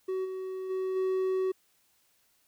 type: tone with level steps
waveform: triangle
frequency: 376.2 Hz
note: F#4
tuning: 29 cents sharp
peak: -27 / -32 / -27 / -24 dBFS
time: 0.08-1.52 s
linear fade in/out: 10 ms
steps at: 0.24 / 0.69 / 0.95 s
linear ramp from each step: 20 ms
effects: white hiss -69 dBFS RMS until 2.47 s